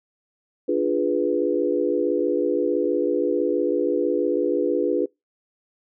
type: chord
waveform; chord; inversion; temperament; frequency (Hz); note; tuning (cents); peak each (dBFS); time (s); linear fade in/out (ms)
sine; D diminished seventh; none; equal; 293.7 / 349.2 / 415.3 / 493.9; D4 / F4 / Ab4 / Cb5; 0 / 0 / 0 / 0; -25 / -24 / -25 / -24; 0.68-5.06; 10
effects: noise-tail reverb RT60 0.2 s tail -25 dB re dry